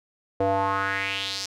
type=tone with band-pass filter sweep; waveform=square; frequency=97.5 Hz; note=G2; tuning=9 cents flat; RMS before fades=-26 dBFS; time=0.4-1.46 s; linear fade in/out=5 ms; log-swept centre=550 to 5500 Hz; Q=3.4; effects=none